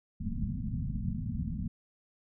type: low-pass noise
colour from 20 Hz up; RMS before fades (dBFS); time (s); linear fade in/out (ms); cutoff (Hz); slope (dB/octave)
white; -34; 0.2-1.68; 10; 240; 96
effects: none